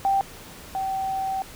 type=tone pair in turn; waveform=sine; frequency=784 / 770.1 Hz; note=G5 / G5; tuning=0 / -31 cents; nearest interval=unison; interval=31 cents; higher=first; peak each=-18 / -24 dBFS; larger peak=first; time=0.05-0.21 / 0.75-1.42 s; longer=second; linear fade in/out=0 ms; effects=pink hiss -43 dBFS RMS until 1.55 s

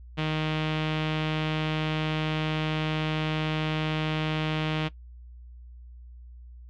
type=tone with low-pass filter; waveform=sawtooth; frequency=155.56 Hz; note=D#3; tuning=in tune; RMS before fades=-28 dBFS; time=0.17-4.89 s; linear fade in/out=20 ms; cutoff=3100 Hz; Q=2.9; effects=noise-tail reverb RT60 0.1 s tail -18 dB re dry + added 60 Hz sine -43 dBFS peak until 6.69 s

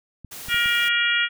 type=clicks; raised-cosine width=5 ms; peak=-27 dBFS; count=4; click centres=0.247 / 0.485 / 0.544 / 0.659 s
type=noise; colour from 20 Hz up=white; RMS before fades=-37 dBFS; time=0.31-0.89 s; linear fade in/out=10 ms
type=harmonic tone; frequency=473.1 Hz; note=A#4; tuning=26 cents sharp; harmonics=3 / 4 / 5 / 6 / 7; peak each=-23 / -24 / -25 / -26 / -26 dBFS; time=0.48-1.29 s; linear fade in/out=50 ms
effects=none

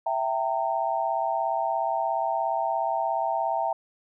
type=tone cluster; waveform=sine; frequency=662 / 779 / 916 Hz; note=E5 / G5 / A#5; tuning=+7 / -11 / -31 cents; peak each=-28 dBFS; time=0.06-3.73 s; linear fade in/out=5 ms; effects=none

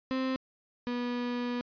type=tone pair in turn; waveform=35% pulse; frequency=261.3 / 243.6 Hz; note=C4 / B3; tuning=-2 / -24 cents; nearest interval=minor second; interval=122 cents; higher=first; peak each=-27 / -29 dBFS; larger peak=first; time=0.11-0.36 / 0.87-1.61 s; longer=second; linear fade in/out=0 ms; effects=resampled to 11025 Hz

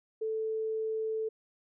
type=tone; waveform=sine; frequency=440 Hz; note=A4; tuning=in tune; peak=-30 dBFS; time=0.21-1.29 s; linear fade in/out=10 ms; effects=none

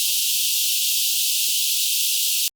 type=high-pass noise; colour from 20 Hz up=pink; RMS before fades=-21 dBFS; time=0-2.48 s; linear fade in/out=0 ms; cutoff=2700 Hz; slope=96 dB/octave; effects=Opus 48 kbps

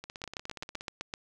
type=two click trains; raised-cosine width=0.2 ms; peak=-18 / -24 dBFS; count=8 / 14; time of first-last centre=0.24-1.139 / 0.04-0.809 s; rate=7.79 / 16.9 Hz; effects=none

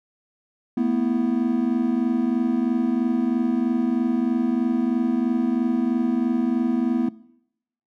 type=chord; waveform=triangle; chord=A suspended second; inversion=none; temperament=equal with one note detuned; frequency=223.8 / 246.9 / 329.6 Hz; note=A3 / B3 / E4; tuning=+30 / 0 / 0 cents; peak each=-23 / -19 / -25 dBFS; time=0.77-7.09 s; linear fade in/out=5 ms; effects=noise-tail reverb RT60 0.8 s tail -21 dB re dry

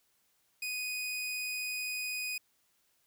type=tone; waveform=sawtooth; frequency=2489 Hz; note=D#7; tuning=in tune; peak=-31 dBFS; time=0.62-2.38 s; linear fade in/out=5 ms; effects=white hiss -73 dBFS RMS until 3.06 s

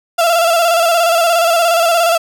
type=tone with vibrato; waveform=35% pulse; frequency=675 Hz; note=E5; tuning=41 cents sharp; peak=-8 dBFS; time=0.18-2.18 s; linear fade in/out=10 ms; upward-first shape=square; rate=17 Hz; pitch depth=43 cents each way; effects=none

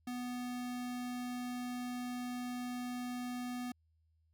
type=tone; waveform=square; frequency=246.9 Hz; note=B3; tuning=in tune; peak=-39 dBFS; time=0.07-3.72 s; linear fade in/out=5 ms; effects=added 80 Hz sine -70 dBFS peak until 4.33 s

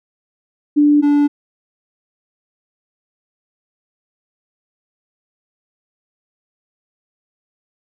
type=tone pair in turn; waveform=sine / triangle; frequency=293.7 / 290.2 Hz; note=D4 / D4; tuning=0 / -21 cents; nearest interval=unison; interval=21 cents; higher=first; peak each=-8 dBFS; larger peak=neither; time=0.76-1.02 / 1.02-1.28 s; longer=neither; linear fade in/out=20 ms; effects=none

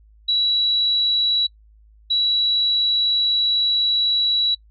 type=tone pair in turn; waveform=sine; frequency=3914 / 3914 Hz; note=B7 / B7; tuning=-16 / -16 cents; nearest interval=unison; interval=0 cents; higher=neither; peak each=-16 dBFS; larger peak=neither; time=0.28-1.47 / 2.1-4.55 s; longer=second; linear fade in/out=10 ms; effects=noise-tail reverb RT60 0.1 s tail -23 dB re dry + added 53 Hz sine -48 dBFS peak until 4.7 s

